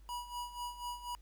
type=tone with tremolo; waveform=square; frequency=971 Hz; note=B5; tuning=30 cents flat; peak=-38 dBFS; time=0.09-1.15 s; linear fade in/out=0 ms; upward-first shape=sine; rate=4.1 Hz; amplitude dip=75%; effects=added 50 Hz sine -54 dBFS peak until 1.21 s + pink hiss -71 dBFS RMS until 1.21 s